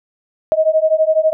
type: beating tone pair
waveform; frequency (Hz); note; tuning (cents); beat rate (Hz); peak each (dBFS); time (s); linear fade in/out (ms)
sine; 625 / 637; D#5 / D#5; +8 / +41; 12; -14; 0.52-1.33; 0
effects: none